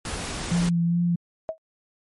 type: noise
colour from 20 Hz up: pink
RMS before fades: -31 dBFS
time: 0.05-0.69 s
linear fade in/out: 2 ms
type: tone with vibrato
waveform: sine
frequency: 171.5 Hz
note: F3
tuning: 31 cents flat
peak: -19 dBFS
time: 0.51-1.16 s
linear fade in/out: 10 ms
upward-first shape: sine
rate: 2.4 Hz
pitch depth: 22 cents each way
type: tone with exponential decay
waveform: sine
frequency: 642 Hz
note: E5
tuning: 46 cents flat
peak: -21 dBFS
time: 1.49-1.58 s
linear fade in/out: 0 ms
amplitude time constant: 19 ms
effects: MP3 48 kbps